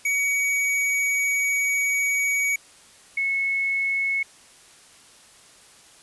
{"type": "tone pair in turn", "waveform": ["square", "sine"], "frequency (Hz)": [2256, 2194], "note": ["C#7", "C#7"], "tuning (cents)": [30, -18], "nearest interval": "unison", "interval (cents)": 48, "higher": "first", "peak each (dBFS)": -21, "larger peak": "neither", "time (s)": [[0.05, 2.56], [3.17, 4.23]], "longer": "first", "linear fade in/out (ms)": 5, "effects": ["white hiss -51 dBFS RMS until 6.02 s", "resampled to 24000 Hz"]}